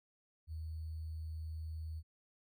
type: tone with sample-and-hold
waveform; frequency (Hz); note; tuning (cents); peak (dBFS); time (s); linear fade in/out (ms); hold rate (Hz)
sine; 79.5; D#2; +38; -40; 0.47-2.03; 50; 4410
effects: none